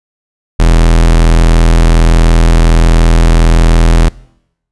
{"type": "tone", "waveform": "45% pulse", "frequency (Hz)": 41.38, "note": "E1", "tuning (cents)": 7, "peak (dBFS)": -3, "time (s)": [0.59, 4.09], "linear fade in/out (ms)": 10, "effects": ["noise-tail reverb RT60 0.8 s tail -23 dB re dry", "resampled to 24000 Hz"]}